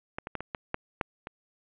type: clicks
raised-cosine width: 0.5 ms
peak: -18 / -21 / -17 / -21 / -17 / -13 / -12 / -22 dBFS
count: 8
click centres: 0.185 / 0.271 / 0.353 / 0.406 / 0.548 / 0.744 / 1.012 / 1.271 s
effects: resampled to 8000 Hz + 7-bit